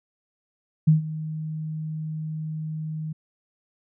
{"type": "tone with ADSR envelope", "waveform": "sine", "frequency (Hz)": 156.3, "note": "D#3", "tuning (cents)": 8, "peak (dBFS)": -11, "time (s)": [0.87, 3.13], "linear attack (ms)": 12, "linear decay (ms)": 130, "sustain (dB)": -17, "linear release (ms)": 10, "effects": []}